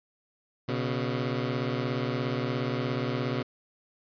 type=beating tone pair; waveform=15% pulse; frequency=123.47 / 140.47 Hz; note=B2 / C#3; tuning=0 / +23 cents; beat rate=17 Hz; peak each=-23 / -26 dBFS; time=0.68-3.43 s; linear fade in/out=10 ms; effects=resampled to 11025 Hz